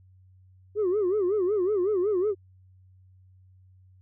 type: tone with vibrato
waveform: sine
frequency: 390.2 Hz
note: G4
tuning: 8 cents flat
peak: -20 dBFS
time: 0.75-2.35 s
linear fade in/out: 50 ms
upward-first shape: sine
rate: 5.4 Hz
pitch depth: 180 cents each way
effects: tanh soft clip ceiling -20 dBFS + added 93 Hz sine -53 dBFS peak until 4.01 s